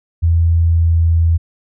sine tone with pitch glide, 83.5 to 82.92 Hz, E2 to E2, +23 to +11 cents, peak -9 dBFS, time 0.22-1.38 s, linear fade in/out 20 ms, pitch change -12 cents, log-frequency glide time 0.61-0.99 s, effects none

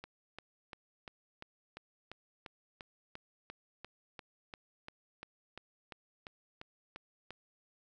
click train, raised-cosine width 0.3 ms, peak -29 dBFS, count 22, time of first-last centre 0.04-7.306 s, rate 2.89 Hz, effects none

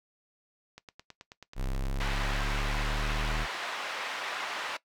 click train, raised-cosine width 0.2 ms, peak -28 dBFS, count 14, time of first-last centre 0.78-2.181 s, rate 9.28 Hz
square linear sweep, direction up, 32.43 to 38.89 Hz, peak -30 dBFS, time 1.55-3.47 s, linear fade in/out 50 ms
pink band-pass noise, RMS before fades -36 dBFS, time 2-4.77 s, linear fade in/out 5 ms, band 860 to 3200 Hz, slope 12 dB/octave
effects noise-tail reverb RT60 0.1 s tail -18 dB re dry

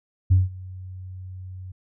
sine tone with ADSR envelope, 92.7 Hz, F#2, 4 cents sharp, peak -10 dBFS, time 0.3-1.72 s, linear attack 18 ms, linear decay 170 ms, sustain -24 dB, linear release 8 ms, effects tanh soft clip ceiling -9 dBFS

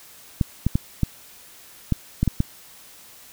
clicks, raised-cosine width 5 ms, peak -6 dBFS, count 8, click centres 0.412 / 0.666 / 0.755 / 1.033 / 1.923 / 2.23 / 2.277 / 2.404 s, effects white hiss -47 dBFS RMS until 3.32 s

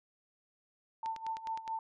sine tone with tremolo, 894 Hz, A5, 27 cents sharp, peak -33 dBFS, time 1.03-1.79 s, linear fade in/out 2 ms, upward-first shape sine, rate 4.6 Hz, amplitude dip 80%
click train, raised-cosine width 0.2 ms, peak -29 dBFS, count 7, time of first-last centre 1.06-1.678 s, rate 9.71 Hz
effects none

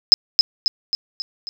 sine tone with echo, 5100 Hz, D#8, 42 cents sharp, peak -3 dBFS, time 0.12-0.14 s, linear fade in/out 0 ms, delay 270 ms, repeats 5, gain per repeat -5 dB, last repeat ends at 1.49 s, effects none

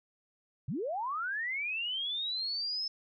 sine linear sweep, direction up, 103.83 to 5274 Hz, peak -32 dBFS, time 0.68-2.88 s, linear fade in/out 5 ms, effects none

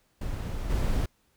brown noise with level steps, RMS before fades -32 / -26 dBFS, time 0.21-1.06 s, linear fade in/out 5 ms, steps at 0.69 s, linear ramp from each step 20 ms, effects pink hiss -69 dBFS RMS until 1.36 s

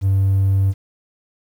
triangle tone, 97.1 Hz, G2, 16 cents flat, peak -10 dBFS, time 0.01-0.74 s, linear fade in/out 50 ms, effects tanh soft clip ceiling -8 dBFS + 8-bit

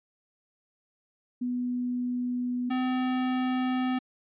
sine / square tone pair in turn, 246.9 / 255.2 Hz, B3 / C4, 0 / -43 cents, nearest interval minor second, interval 57 cents, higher second, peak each -27 / -26 dBFS, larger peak second, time 1.41-2.7 / 2.7-3.99 s, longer neither, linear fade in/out 10 ms, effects resampled to 8000 Hz

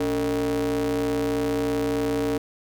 square ring-modulated tone, 84.1 Hz, E2, 35 cents sharp, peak -20 dBFS, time 0-2.38 s, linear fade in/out 5 ms, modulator 368 Hz, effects none

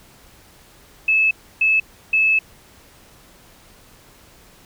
sine tone bursts at uneven times, 2605 Hz, E7, 21 cents flat, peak -13 dBFS, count 3, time 1.08-1.31 / 1.61-1.8 / 2.13-2.39 s, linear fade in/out 5 ms, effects pink hiss -49 dBFS RMS until 4.65 s

